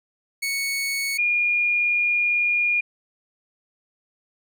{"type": "tone pair in turn", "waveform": ["sawtooth", "sine"], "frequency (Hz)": [2217, 2426], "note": ["C#7", "D#7"], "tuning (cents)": [0, -44], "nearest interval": "major second", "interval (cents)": 156, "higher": "second", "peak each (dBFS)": [-20, -18], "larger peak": "second", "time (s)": [[0.42, 1.18], [1.18, 2.81]], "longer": "second", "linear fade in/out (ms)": 10, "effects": []}